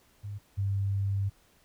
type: tone pair in turn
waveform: sine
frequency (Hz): 102 / 98.81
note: G#2 / G2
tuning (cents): -31 / +14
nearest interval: minor second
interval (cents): 55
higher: first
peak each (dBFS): -35 / -26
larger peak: second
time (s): 0.23-0.39 / 0.57-1.3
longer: second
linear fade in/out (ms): 20
effects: pink hiss -64 dBFS RMS until 1.64 s